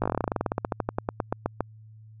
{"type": "slowing click train", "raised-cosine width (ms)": 1, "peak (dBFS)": -11, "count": 27, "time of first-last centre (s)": [0.02, 1.607], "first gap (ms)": 17, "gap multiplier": 1.09, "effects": ["added 109 Hz sine -46 dBFS peak until 2.2 s"]}